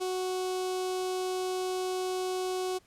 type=tone with notch filter; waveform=sawtooth; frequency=370 Hz; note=F#4; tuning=in tune; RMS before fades=-32 dBFS; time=0-2.79 s; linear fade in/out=20 ms; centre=1800 Hz; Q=1; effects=pink hiss -64 dBFS RMS until 2.86 s + low-pass 11000 Hz 12 dB/octave